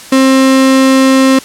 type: tone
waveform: 35% pulse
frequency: 265.2 Hz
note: C4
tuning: 23 cents sharp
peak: -3 dBFS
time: 0.12-1.39 s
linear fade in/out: 5 ms
effects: white hiss -31 dBFS RMS until 1.44 s + low-pass 10000 Hz 12 dB/octave